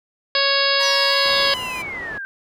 harmonic tone, 554.4 Hz, C#5, in tune, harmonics 1 / 2 / 3 / 4 / 5 / 6 / 7 / 8 / 9, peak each -23 / -25 / -23 / -27 / -26 / -26 / -25 / -23 / -23 dBFS, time 0.35-1.54 s, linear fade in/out 2 ms
sawtooth tone with pitch glide, 960 to 1011.2 Hz, B5 to B5, -49 to +41 cents, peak -25 dBFS, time 0.79-1.83 s, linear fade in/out 20 ms, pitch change +90 cents, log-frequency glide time 1.08-1.14 s
sine exponential sweep, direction down, 6040 to 1542 Hz, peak -27 dBFS, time 0.83-2.25 s, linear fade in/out 0 ms
white low-pass noise, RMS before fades -36 dBFS, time 1.25-2.18 s, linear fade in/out 2 ms, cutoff 1100 Hz, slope 12 dB/octave
effects none

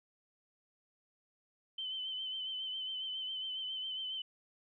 sine tone with vibrato, 3064 Hz, G7, 40 cents flat, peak -37 dBFS, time 1.78-4.22 s, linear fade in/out 5 ms, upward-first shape triangle, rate 7.3 Hz, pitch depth 46 cents each way, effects none

